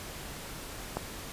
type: click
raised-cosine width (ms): 1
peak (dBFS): -16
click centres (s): 0.97
effects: pink hiss -42 dBFS RMS until 1.32 s + resampled to 32000 Hz